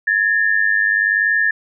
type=tone pair together; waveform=sine; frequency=1699 / 1800 Hz; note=G#6 / A6; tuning=+39 / +39 cents; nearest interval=minor second; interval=100 cents; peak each=-16 dBFS; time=0.07-1.51 s; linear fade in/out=5 ms; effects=none